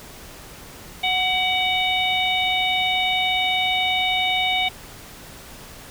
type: harmonic tone with a mistuned harmonic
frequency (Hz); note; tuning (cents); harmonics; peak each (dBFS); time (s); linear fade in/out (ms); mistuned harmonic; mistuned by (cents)
740; F#5; 0; 1 / 3 / 4 / 5; -24 / -23 / -26 / -24; 1.03-4.69; 10; 3; +39
effects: pink hiss -41 dBFS RMS until 5.9 s